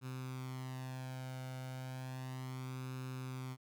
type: tone with flanger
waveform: sawtooth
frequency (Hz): 129.4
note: C3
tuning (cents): -19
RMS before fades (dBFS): -44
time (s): 0.01-3.57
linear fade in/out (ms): 50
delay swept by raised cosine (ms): 0.77 to 1.37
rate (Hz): 0.33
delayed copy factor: +0.65
effects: none